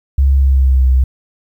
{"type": "tone with pitch glide", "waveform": "sine", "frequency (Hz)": [68.2, 64.45], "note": ["C#2", "C2"], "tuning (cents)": [-28, -26], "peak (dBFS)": -7, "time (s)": [0.18, 1.04], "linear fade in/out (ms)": 5, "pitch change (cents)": -98, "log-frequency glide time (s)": [0.35, 0.88], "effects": ["8-bit"]}